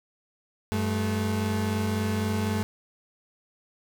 35% pulse tone pair together, 96.2 / 216.2 Hz, G2 / A3, -32 / -30 cents, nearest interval octave + major second, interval 1402 cents, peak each -26 dBFS, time 0.72-2.63 s, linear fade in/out 0 ms, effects none

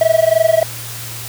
triangle tone with amplitude modulation, 649 Hz, E5, 27 cents flat, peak -4 dBFS, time 0.01-0.63 s, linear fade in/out 2 ms, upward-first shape sine, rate 23 Hz, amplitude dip 95%, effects added 116 Hz sine -31 dBFS peak until 1.28 s + white hiss -29 dBFS RMS until 1.28 s

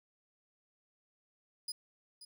30% pulse tone with echo, 4968 Hz, D#8, 3 cents flat, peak -34 dBFS, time 1.68-1.72 s, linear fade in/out 5 ms, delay 530 ms, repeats 1, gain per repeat -13 dB, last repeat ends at 2.25 s, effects none

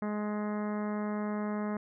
harmonic tone, 209.6 Hz, G#3, 16 cents sharp, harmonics 1 / 2 / 3 / 4 / 5 / 6 / 7 / 8 / 9 / 10, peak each -32 / -40 / -41 / -45 / -45 / -46 / -52 / -52 / -53 / -55 dBFS, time 0.02-1.77 s, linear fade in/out 2 ms, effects none

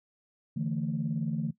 sine chord, D suspended second, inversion none, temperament equal with one note detuned, 146.83 / 164.81 / 223.1 Hz, D3 / E3 / A3, 0 / 0 / +24 cents, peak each -32 dBFS, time 0.56-1.51 s, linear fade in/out 10 ms, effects noise-tail reverb RT60 0.1 s tail -17 dB re dry + tanh soft clip ceiling -20 dBFS

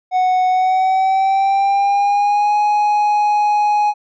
triangle tone with pitch glide, 739 to 834.3 Hz, F#5 to G#5, -2 to +8 cents, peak -10 dBFS, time 0.11-3.94 s, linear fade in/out 50 ms, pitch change +210 cents, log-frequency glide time 0.49-2.56 s, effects resampled to 16000 Hz

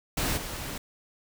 pink noise with level steps, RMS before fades -28 / -36 dBFS, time 0.17-0.78 s, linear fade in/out 5 ms, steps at 0.36 s, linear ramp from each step 20 ms, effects none

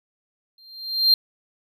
triangle tone with exponential growth, 4180 Hz, C8, 2 cents flat, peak -9 dBFS, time 0.58-1.14 s, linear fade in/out 2 ms, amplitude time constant 120 ms, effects none

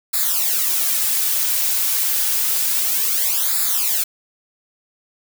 blue noise with flanger, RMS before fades -19 dBFS, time 0.13-4.04 s, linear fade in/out 10 ms, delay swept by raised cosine 0.33 to 4.93 ms, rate 0.29 Hz, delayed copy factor -0.85, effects none

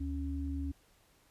sine tone pair together, 74.19 / 276.5 Hz, D2 / C#4, +18 / -4 cents, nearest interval octave + major seventh, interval 2278 cents, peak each -35 / -38 dBFS, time 0-0.72 s, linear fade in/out 10 ms, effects pink hiss -67 dBFS RMS until 1.3 s + resampled to 32000 Hz

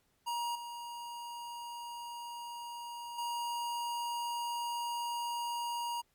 square tone with level steps, 948 Hz, A#5, 29 cents sharp, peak -34 / -42 / -35 dBFS, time 0.26-6.02 s, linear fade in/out 20 ms, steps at 0.55 / 3.18 s, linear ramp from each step 5 ms, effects pink hiss -74 dBFS RMS until 6.14 s + MP3 96 kbps

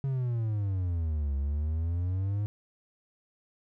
triangle exponential two-way sweep, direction down then up, 138.59 to 68.3 to 105.4 Hz, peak -25 dBFS, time 0.04-2.46 s, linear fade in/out 0 ms, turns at 1.36 s, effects none

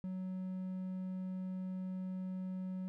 triangle tone, 186 Hz, F#3, 9 cents sharp, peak -36 dBFS, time 0.04-2.88 s, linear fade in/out 0 ms, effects none

